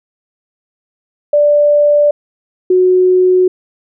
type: tone pair in turn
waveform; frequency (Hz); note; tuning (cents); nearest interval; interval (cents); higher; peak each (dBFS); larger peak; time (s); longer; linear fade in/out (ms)
sine; 587.3 / 367.3; D5 / F#4; 0 / -13; minor sixth; 813; first; -6; neither; 1.33-2.11 / 2.7-3.48; neither; 5
effects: none